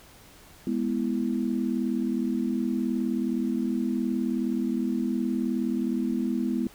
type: chord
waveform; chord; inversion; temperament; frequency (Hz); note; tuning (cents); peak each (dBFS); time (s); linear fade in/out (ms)
sine; E major; first; equal; 207.7 / 246.9 / 329.6; G#3 / B3 / E4; 0 / 0 / 0; -29 / -27 / -31; 0.67-6.67; 2
effects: pink hiss -52 dBFS RMS until 6.74 s